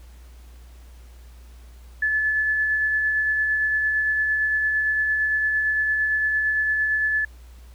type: tone with tremolo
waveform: sine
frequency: 1729 Hz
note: A6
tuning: 31 cents flat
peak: -18 dBFS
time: 2.02-7.25 s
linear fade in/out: 5 ms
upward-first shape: sine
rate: 8.8 Hz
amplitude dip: 25%
effects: added 60 Hz sine -42 dBFS peak until 7.74 s + pink hiss -56 dBFS RMS until 7.74 s